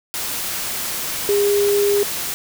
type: tone in noise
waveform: sine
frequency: 407 Hz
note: G#4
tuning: 35 cents flat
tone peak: -14 dBFS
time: 1.29-2.03 s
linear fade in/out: 0 ms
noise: white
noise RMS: -25 dBFS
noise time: 0.14-2.34 s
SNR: +8 dB
effects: none

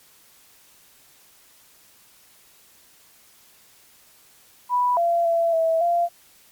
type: tone with pitch steps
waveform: sine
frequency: 985 / 684 / 672 / 653 / 690 Hz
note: B5 / F5 / E5 / E5 / F5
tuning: -5 / -36 / +33 / -17 / -21 cents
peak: -17 dBFS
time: 4.69-6.09 s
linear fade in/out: 50 ms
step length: 280 ms
effects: white hiss -54 dBFS RMS until 6.51 s + MP3 96 kbps

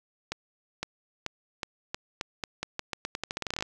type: accelerating click train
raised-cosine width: 0.2 ms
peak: -14 dBFS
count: 23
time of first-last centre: 0.32-3.625 s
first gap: 510 ms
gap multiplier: 0.85
effects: none

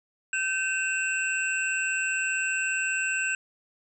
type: tone cluster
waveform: sine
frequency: 1541 / 2544 / 2719 / 7720 Hz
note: G6 / D#7 / F7 / B8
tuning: -30 / +38 / -47 / -40 cents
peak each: -28 / -34 / -30 / -34 dBFS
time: 0.33-3.35 s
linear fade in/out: 2 ms
effects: none

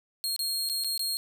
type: tone with dropouts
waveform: sawtooth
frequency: 4252 Hz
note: C8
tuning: 27 cents sharp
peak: -25 dBFS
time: 0.24-1.17 s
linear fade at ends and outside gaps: 0 ms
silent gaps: 0.363-0.392 / 0.69-0.697 / 0.838-0.845 / 0.977-0.994 s
effects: none

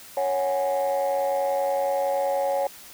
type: chord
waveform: sine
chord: C# suspended fourth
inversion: none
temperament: equal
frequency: 554.4 / 740 / 830.6 Hz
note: C#5 / F#5 / G#5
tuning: 0 / 0 / 0 cents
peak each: -22 / -27 / -27 dBFS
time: 0.17-2.67 s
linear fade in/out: 2 ms
effects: tanh soft clip ceiling -17 dBFS + white hiss -45 dBFS RMS until 2.93 s

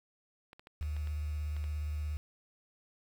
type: clicks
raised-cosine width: 0.3 ms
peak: -35 dBFS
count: 8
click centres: 0.531 / 0.595 / 0.671 / 0.827 / 0.966 / 1.073 / 1.566 / 1.641 s
type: tone with vibrato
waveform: sine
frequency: 75.4 Hz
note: D2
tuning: 46 cents sharp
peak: -33 dBFS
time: 0.81-2.17 s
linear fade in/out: 0 ms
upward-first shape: sine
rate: 17 Hz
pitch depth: 27 cents each way
effects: 9-bit

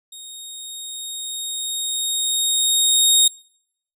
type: tone with level ramp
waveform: 20% pulse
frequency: 3729 Hz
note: A#7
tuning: in tune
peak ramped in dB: -30 to -5 dBFS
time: 0.12-3.28 s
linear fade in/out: 5 ms
effects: noise-tail reverb RT60 0.7 s tail -26 dB re dry

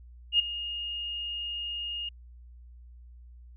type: tone with ADSR envelope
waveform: sine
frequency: 2846 Hz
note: F7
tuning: 32 cents sharp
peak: -17 dBFS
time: 0.32-2.09 s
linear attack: 74 ms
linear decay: 9 ms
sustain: -15 dB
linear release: 4 ms
effects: added 60 Hz sine -47 dBFS peak until 3.56 s

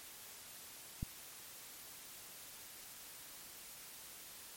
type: click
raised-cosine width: 5 ms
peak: -26 dBFS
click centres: 1.029 s
effects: white hiss -53 dBFS RMS until 4.56 s + MP3 64 kbps

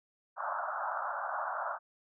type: band-pass noise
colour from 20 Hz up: white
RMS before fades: -36 dBFS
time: 0.36-1.79 s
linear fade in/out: 50 ms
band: 590 to 1500 Hz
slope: 96 dB/octave
effects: none

